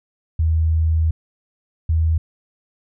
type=tone pair in turn; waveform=sine; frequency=80.2 / 80.54 Hz; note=E2 / E2; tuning=-47 / -40 cents; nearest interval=unison; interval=7 cents; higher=second; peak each=-14 / -14 dBFS; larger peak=neither; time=0.39-1.11 / 1.89-2.18 s; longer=first; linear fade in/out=5 ms; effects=none